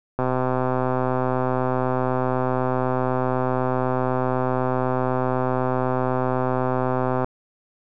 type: click train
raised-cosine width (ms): 1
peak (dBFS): -9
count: 904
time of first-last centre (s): 0.19-7.245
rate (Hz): 128
effects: none